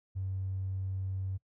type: tone with tanh clipping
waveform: triangle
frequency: 95.1 Hz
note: F#2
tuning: 48 cents sharp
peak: -32 dBFS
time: 0.15-1.38 s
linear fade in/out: 20 ms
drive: 1 dB
effects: noise-tail reverb RT60 0.1 s tail -20 dB re dry